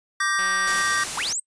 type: chord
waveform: square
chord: G minor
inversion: second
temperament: just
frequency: 1176 / 1568 / 1881.6 Hz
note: D6 / G6 / Bb6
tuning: +2 / 0 / +16 cents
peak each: -26 dBFS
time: 0.2-1.04 s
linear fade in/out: 5 ms
type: click train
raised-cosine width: 0.3 ms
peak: -20 dBFS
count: 81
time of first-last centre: 0.39-0.818 s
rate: 187 Hz
type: noise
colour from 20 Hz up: white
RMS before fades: -29 dBFS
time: 0.67-1.33 s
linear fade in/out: 5 ms
type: linear sweep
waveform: sine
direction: up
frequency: 698.5 to 8620 Hz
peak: -24 dBFS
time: 1.17-1.4 s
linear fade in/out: 5 ms
effects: noise-tail reverb RT60 0.1 s tail -26 dB re dry + resampled to 22050 Hz